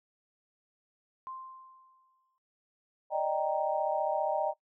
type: tone with exponential decay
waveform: sine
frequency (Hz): 1046.5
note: C6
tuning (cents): 0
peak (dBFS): -38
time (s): 1.27-2.38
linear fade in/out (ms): 0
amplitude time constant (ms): 240
type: chord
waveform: sine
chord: Eb major seventh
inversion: third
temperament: equal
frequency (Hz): 587.3 / 622.3 / 784 / 932.3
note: D5 / Eb5 / G5 / Bb5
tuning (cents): 0 / 0 / 0 / 0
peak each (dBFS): -34 / -32 / -32 / -35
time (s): 3.1-4.54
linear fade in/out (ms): 50
effects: noise-tail reverb RT60 0.1 s tail -18 dB re dry